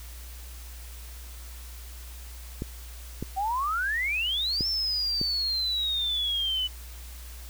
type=clicks; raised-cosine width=3 ms; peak=-18 dBFS; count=4; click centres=2.621 / 3.226 / 4.608 / 5.214 s
type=exponential two-way sweep; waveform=sine; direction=up then down; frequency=748 to 5400 to 2968 Hz; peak=-25 dBFS; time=3.36-6.68 s; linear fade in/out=20 ms; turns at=4.67 s
effects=added 60 Hz sine -40 dBFS peak until 7.49 s + white hiss -48 dBFS RMS until 7.49 s